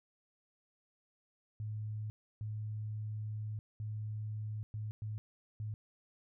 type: tone bursts at uneven times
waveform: sine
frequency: 107.2 Hz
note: A2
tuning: 45 cents flat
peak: -37 dBFS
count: 6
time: 1.6-2.1 / 2.41-3.59 / 3.8-4.63 / 4.74-4.91 / 5.02-5.18 / 5.6-5.74 s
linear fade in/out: 0 ms
effects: none